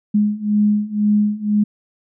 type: beating tone pair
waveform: sine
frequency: 207.7 / 209.7 Hz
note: G#3 / G#3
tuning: 0 / +17 cents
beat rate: 2 Hz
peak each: -18 / -16 dBFS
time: 0.14-1.64 s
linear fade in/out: 10 ms
effects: none